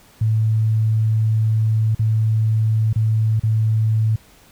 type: tone with dropouts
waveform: sine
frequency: 110 Hz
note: A2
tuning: in tune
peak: -14 dBFS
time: 0.21-4.16 s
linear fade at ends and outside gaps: 5 ms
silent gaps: 1.949-1.993 / 2.93-2.958 / 3.397-3.434 s
effects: pink hiss -50 dBFS RMS until 4.51 s